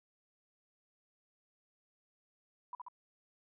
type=tone with echo; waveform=sine; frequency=989 Hz; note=B5; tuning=2 cents sharp; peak=-40 dBFS; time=2.73-2.75 s; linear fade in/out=2 ms; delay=67 ms; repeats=2; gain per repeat=-2 dB; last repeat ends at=2.884 s; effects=none